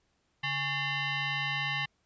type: tone with frequency modulation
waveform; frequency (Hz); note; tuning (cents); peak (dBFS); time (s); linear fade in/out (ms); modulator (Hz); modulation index
sine; 141.5; C#3; +36; -29; 0.43-1.86; 10; 965; 3.2
effects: pink hiss -74 dBFS RMS until 2.05 s + resampled to 16000 Hz

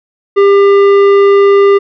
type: tone with tanh clipping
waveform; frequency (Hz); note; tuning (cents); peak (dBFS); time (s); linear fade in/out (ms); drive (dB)
sine; 399.1; G4; +31; -5; 0.36-1.79; 20; 12
effects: none

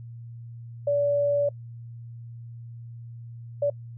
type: tone bursts at uneven times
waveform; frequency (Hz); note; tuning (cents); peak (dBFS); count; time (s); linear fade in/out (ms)
sine; 575; D5; -37; -20; 2; 0.87-1.49 / 3.62-3.7; 5
effects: noise-tail reverb RT60 0.1 s tail -24 dB re dry + added 117 Hz sine -38 dBFS peak until 3.97 s

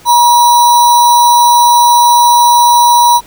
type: tone with sample-and-hold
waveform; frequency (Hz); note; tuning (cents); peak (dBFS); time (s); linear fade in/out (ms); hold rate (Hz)
sine; 957; A#5; +45; -3; 0.05-3.21; 50; 4900
effects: pink hiss -39 dBFS RMS until 3.26 s

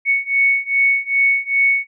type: beating tone pair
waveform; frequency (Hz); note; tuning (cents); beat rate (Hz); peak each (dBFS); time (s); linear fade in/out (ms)
sine; 2217 / 2219.5; C#7 / C#7; 0 / +2; 2.5; -17 / -16; 0.05-1.87; 50
effects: none

